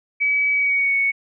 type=tone with pitch glide; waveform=sine; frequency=2282 to 2220 Hz; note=C#7 to C#7; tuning=+50 to +2 cents; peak=-16 dBFS; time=0.2-1.12 s; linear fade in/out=20 ms; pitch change=-48 cents; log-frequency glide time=0.52-0.95 s; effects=none